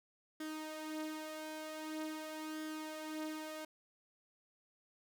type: tone with flanger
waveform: sawtooth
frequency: 311.1 Hz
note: D#4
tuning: in tune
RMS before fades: -44 dBFS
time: 0.4-3.65 s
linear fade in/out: 5 ms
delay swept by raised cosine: 0.59 to 5.19 ms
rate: 0.45 Hz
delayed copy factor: +0.55
effects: none